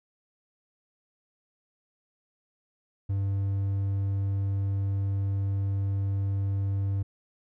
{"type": "tone", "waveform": "triangle", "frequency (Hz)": 98.4, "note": "G2", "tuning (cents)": 7, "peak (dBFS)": -23, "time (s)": [3.09, 7.03], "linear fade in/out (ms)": 10, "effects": []}